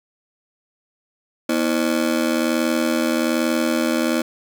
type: ring-modulated tone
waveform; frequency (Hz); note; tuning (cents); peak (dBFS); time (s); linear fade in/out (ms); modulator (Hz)
30% pulse; 282.7; C#4; +34; -12; 1.49-4.22; 5; 40.6
effects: none